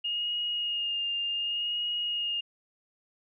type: tone with vibrato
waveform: sine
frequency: 2844 Hz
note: F7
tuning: 31 cents sharp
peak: -28 dBFS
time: 0.04-2.41 s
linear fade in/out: 10 ms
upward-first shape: sine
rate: 0.67 Hz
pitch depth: 24 cents each way
effects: none